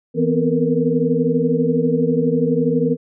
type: tone cluster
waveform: sine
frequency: 163.2 / 245.5 / 257.7 / 454.3 / 474.8 Hz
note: E3 / B3 / C4 / A#4 / A#4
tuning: -17 / -10 / -26 / -45 / +32 cents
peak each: -21 dBFS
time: 0.14-2.97 s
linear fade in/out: 50 ms
effects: none